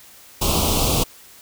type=band-stop noise; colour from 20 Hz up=pink; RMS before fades=-19 dBFS; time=0.41-1.04 s; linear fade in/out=10 ms; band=1200 to 2600 Hz; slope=48 dB/octave; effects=white hiss -46 dBFS RMS until 1.41 s